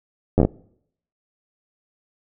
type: slowing click train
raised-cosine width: 2 ms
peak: -3 dBFS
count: 6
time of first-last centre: 0.38-0.45 s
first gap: 10 ms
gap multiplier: 1.17
effects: noise-tail reverb RT60 0.7 s tail -24 dB re dry